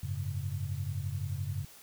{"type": "chord", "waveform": "sine", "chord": "F# suspended second", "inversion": "none", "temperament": "just", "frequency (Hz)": [92.5, 104.06, 138.75], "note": ["F#2", "G#2", "C#3"], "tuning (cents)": [0, 4, 2], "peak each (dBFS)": [-36, -37, -37], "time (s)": [0.03, 1.65], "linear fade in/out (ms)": 5, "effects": ["white hiss -54 dBFS RMS until 1.82 s"]}